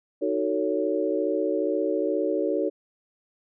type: chord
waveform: sine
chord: D# half-diminished seventh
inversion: none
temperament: just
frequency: 311.1 / 373.4 / 448 / 560 Hz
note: D#4 / F#4 / A4 / C#5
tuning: 0 / +16 / +31 / +18 cents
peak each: -28 dBFS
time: 0.21-2.7 s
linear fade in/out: 20 ms
effects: none